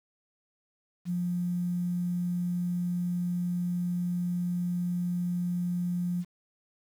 sine tone, 176.6 Hz, F3, 20 cents sharp, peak -27 dBFS, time 1.05-6.25 s, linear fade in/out 50 ms, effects 9-bit

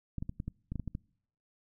clicks, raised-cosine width 5 ms, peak -24 dBFS, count 10, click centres 0.183 / 0.225 / 0.294 / 0.401 / 0.48 / 0.72 / 0.757 / 0.797 / 0.877 / 0.951 s, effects noise-tail reverb RT60 0.7 s tail -26 dB re dry

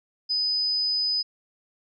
sine tone, 5000 Hz, D#8, 8 cents sharp, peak -22 dBFS, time 0.29-1.23 s, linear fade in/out 20 ms, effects none

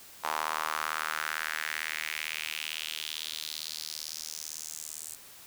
sawtooth tone with high-pass filter sweep, 77.78 Hz, D#2, in tune, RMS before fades -36 dBFS, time 0.23-5.16 s, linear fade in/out 20 ms, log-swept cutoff 930 to 8200 Hz, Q 2.9, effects white hiss -51 dBFS RMS until 5.46 s

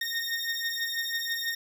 20% pulse beating tone pair, 1842 / 1848.1 Hz, A#6 / A#6, -21 / -15 cents, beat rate 6.1 Hz, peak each -27 / -27 dBFS, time 0.01-1.55 s, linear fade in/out 5 ms, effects none

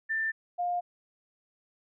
sine tone pair in turn, 1782 / 707.2 Hz, A6 / F5, +22 / +22 cents, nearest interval octave + major third, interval 1600 cents, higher first, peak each -27 dBFS, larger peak neither, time 0.09-0.32 / 0.58-0.81 s, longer neither, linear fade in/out 20 ms, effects none

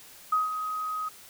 sine tone with ADSR envelope, 1259 Hz, D#6, 20 cents sharp, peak -20 dBFS, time 0.32-1.09 s, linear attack 7 ms, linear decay 160 ms, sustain -9 dB, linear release 10 ms, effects white hiss -50 dBFS RMS until 1.29 s

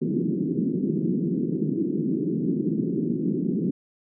pink band-pass noise, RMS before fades -25 dBFS, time 0.01-3.71 s, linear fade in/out 10 ms, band 160 to 370 Hz, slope 48 dB/octave, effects none

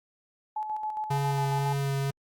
sine tone with tremolo, 858 Hz, A5, 44 cents flat, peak -28 dBFS, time 0.56-1.73 s, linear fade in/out 5 ms, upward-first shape square, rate 7.3 Hz, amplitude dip 45%
square tone with vibrato, 138.59 Hz, C#3, in tune, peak -27 dBFS, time 1.1-2.11 s, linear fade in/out 10 ms, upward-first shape sine, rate 2 Hz, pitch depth 13 cents each way
effects Opus 48 kbps

